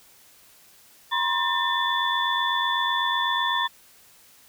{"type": "tone cluster", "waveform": "sine", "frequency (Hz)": [965, 1053, 1793, 3472], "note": ["B5", "C6", "A6", "A7"], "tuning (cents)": [-40, 11, 32, -24], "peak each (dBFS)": -27, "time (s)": [1.11, 3.68], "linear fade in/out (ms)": 20, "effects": ["white hiss -54 dBFS RMS until 4.48 s"]}